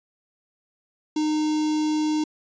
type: tone with notch filter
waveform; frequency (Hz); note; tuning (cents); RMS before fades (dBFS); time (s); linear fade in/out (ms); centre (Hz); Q
square; 306.7; D#4; -25; -23; 1.16-2.24; 5; 1700; 0.67
effects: resampled to 16000 Hz